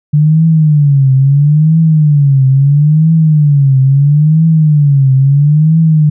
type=tone with vibrato; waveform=sine; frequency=146.83 Hz; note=D3; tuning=in tune; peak=-4 dBFS; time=0.13-6.1 s; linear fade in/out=10 ms; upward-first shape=triangle; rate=0.75 Hz; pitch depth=190 cents each way; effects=none